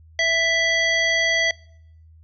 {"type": "harmonic tone with a mistuned harmonic", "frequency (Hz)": 659.3, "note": "E5", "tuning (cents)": 0, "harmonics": [1, 3, 5, 7, 9], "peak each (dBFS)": [-25, -19, -26, -30, -31], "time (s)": [0.19, 1.51], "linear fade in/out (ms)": 2, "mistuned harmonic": 9, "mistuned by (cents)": 16, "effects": ["noise-tail reverb RT60 0.7 s tail -24 dB re dry", "added 80 Hz sine -46 dBFS peak until 2.23 s"]}